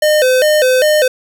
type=tone with vibrato; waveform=square; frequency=558 Hz; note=C#5; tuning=11 cents sharp; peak=-9 dBFS; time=0.02-1.08 s; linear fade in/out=5 ms; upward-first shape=square; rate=2.5 Hz; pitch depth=150 cents each way; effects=none